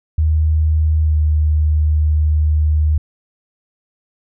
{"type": "tone with pitch glide", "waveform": "sine", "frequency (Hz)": [78, 76.53], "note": ["D#2", "D#2"], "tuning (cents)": [5, -28], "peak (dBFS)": -11, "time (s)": [0.18, 2.98], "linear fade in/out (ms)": 5, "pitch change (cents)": -33, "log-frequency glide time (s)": [1.03, 1.16], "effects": []}